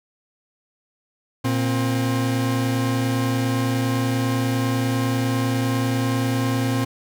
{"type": "tone pair together", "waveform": "40% pulse", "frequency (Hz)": [117.38, 264.8], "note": ["A#2", "C4"], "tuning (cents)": [12, 21], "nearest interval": "octave + major second", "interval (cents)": 1409, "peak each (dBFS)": [-21, -22], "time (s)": [1.44, 6.85], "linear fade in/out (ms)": 10, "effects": []}